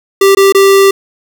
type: tone with dropouts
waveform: square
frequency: 392 Hz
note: G4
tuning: in tune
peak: -4 dBFS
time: 0.21-0.91 s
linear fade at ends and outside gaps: 5 ms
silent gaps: 0.35-0.37 / 0.524-0.547 s
effects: 7-bit